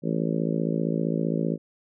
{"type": "harmonic tone", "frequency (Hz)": 55.3, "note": "A1", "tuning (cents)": 9, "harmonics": [3, 4, 5, 6, 7, 8, 9, 10], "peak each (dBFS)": [-27, -29, -31, -33, -34, -35, -36, -37], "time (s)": [0.02, 1.58], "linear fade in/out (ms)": 50, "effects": []}